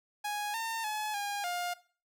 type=tone with pitch steps; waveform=sawtooth; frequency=830 / 907 / 852 / 813 / 707 Hz; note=G#5 / A#5 / G#5 / G#5 / F5; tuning=-1 / -48 / +44 / -37 / +21 cents; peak=-29 dBFS; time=0.24-1.74 s; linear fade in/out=10 ms; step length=300 ms; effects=noise-tail reverb RT60 0.4 s tail -18 dB re dry